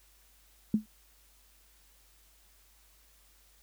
sine tone with exponential decay, 214.6 Hz, A3, 43 cents flat, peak -19 dBFS, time 0.74-0.86 s, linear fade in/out 2 ms, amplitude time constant 24 ms, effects added 50 Hz sine -64 dBFS peak until 3.62 s + white hiss -64 dBFS RMS until 3.62 s

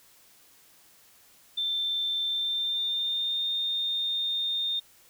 sine tone with pitch glide, 3558 to 3645 Hz, A7 to A#7, +19 to -40 cents, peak -26 dBFS, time 1.57-4.8 s, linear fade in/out 10 ms, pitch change +41 cents, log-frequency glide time 2.23-3.47 s, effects white hiss -58 dBFS RMS until 5.09 s

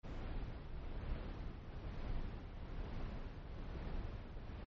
brown noise with tremolo, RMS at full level -42 dBFS, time 0.03-4.65 s, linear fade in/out 20 ms, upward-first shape triangle, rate 1.1 Hz, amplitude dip 55%, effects low-pass 4000 Hz 12 dB/octave + MP3 32 kbps

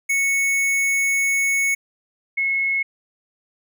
square / sine tone pair in turn, 2210 / 2181 Hz, C#7 / C#7, -6 / -29 cents, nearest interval unison, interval 23 cents, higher first, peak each -18 dBFS, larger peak neither, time 0.09-1.75 / 2.37-2.83 s, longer first, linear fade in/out 10 ms, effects none

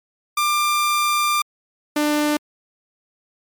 sawtooth tone pair in turn, 1191 / 297.8 Hz, D6 / D4, +24 / +24 cents, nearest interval 2 octaves, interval 2400 cents, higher first, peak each -13 / -13 dBFS, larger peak neither, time 0.37-1.42 / 1.96-2.37 s, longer first, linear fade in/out 5 ms, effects MP3 96 kbps

